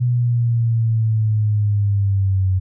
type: linear sweep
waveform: sine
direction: down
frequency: 123.47 to 92.8 Hz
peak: -14 dBFS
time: 0-2.6 s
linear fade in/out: 20 ms
effects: none